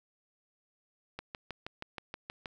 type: click train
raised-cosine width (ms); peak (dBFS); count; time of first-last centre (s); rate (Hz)
0.3; -23; 9; 1.19-2.458; 6.31
effects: 10-bit